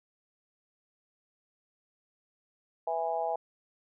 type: harmonic tone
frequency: 164.8 Hz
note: E3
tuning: in tune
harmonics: 3 / 4 / 5 / 6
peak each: -37 / -32 / -32 / -45 dBFS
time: 2.87-3.36 s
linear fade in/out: 5 ms
effects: none